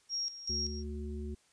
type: tone with tremolo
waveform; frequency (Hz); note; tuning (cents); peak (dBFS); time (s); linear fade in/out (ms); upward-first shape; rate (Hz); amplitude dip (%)
sine; 5588; F8; 0; -32; 0.09-0.84; 50; square; 2.6; 75
type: harmonic tone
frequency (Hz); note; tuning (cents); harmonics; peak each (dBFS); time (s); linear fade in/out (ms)
73.4; D2; 0; 1 / 3 / 5; -38 / -43 / -45; 0.49-1.35; 10
effects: white hiss -68 dBFS RMS until 1.52 s + resampled to 22050 Hz